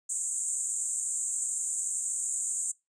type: band-pass noise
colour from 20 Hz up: pink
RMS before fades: -32 dBFS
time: 0.09-2.72 s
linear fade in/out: 10 ms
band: 7000 to 8900 Hz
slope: 96 dB/octave
effects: noise-tail reverb RT60 0.2 s tail -22 dB re dry + resampled to 22050 Hz